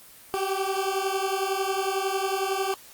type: beating tone pair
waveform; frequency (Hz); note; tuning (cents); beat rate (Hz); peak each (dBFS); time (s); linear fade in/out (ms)
20% pulse; 381.4 / 392.4; G4 / G4; -47 / +2; 11; -23; 0.34-2.74; 0
effects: white hiss -49 dBFS RMS until 2.93 s + Opus 24 kbps